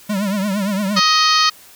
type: tone with vibrato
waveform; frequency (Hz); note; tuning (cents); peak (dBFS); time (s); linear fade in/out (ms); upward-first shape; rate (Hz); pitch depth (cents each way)
square; 200; G3; +35; -18; 0.09-1; 10; triangle; 8.7; 130
type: harmonic tone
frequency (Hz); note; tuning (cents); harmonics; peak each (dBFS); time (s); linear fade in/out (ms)
627; D#5; +13; 2 / 3 / 4 / 5 / 6 / 7 / 8 / 9 / 10; -15 / -22 / -24 / -22 / -24 / -17 / -22 / -29 / -29; 0.96-1.5; 10
effects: white hiss -44 dBFS RMS until 1.75 s